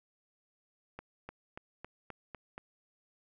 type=accelerating click train; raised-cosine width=0.5 ms; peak=-28 dBFS; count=7; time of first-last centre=0.99-2.579 s; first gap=300 ms; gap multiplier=0.95; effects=none